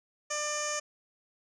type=tone with low-pass filter; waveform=15% pulse; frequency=597 Hz; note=D5; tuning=28 cents sharp; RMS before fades=-33 dBFS; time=0.3-0.8 s; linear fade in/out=10 ms; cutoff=6900 Hz; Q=6.2; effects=none